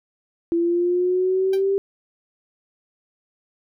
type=linear sweep; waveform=sine; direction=up; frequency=336 to 395.8 Hz; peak=-17 dBFS; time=0.52-1.78 s; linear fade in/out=0 ms
type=tone with exponential decay; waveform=10% pulse; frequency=784 Hz; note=G5; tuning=in tune; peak=-23 dBFS; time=1.53-1.63 s; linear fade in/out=5 ms; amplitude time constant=21 ms
effects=none